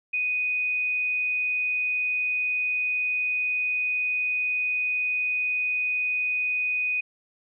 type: tone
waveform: sine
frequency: 2489 Hz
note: D#7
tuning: in tune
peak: -23 dBFS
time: 0.13-7.01 s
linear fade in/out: 10 ms
effects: none